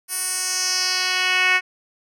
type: tone with band-pass filter sweep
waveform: 10% pulse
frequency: 368.5 Hz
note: F#4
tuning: 7 cents flat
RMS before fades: -21 dBFS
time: 0.08-1.61 s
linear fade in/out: 50 ms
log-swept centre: 11000 to 2200 Hz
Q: 2.4
effects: none